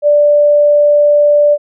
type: tone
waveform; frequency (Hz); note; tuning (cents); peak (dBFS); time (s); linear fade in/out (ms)
sine; 587.3; D5; 0; -5; 0.02-1.58; 50
effects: none